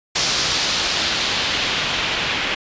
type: noise with low-pass filter sweep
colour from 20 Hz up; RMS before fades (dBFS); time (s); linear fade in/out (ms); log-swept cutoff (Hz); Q
white; -21; 0.15-2.55; 10; 5200 to 2800; 1.6
effects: resampled to 16000 Hz